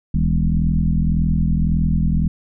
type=tone with frequency modulation; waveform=sine; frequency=109.2 Hz; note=A2; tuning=13 cents flat; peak=-14 dBFS; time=0.14-2.28 s; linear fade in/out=5 ms; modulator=41.8 Hz; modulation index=2.5; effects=none